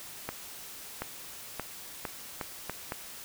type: accelerating click train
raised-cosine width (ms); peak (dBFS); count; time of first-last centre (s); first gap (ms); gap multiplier
0.5; -18; 7; 0.29-2.921; 730; 0.79
effects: white hiss -45 dBFS RMS until 3.24 s